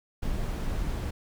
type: noise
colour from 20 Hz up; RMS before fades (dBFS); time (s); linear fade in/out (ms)
brown; -30; 0.22-1.11; 10
effects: none